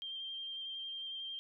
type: tone with vibrato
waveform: sine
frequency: 3173 Hz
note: G7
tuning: 20 cents sharp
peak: -40 dBFS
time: 0.02-1.39 s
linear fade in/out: 0 ms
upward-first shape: square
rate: 11 Hz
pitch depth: 11 cents each way
effects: none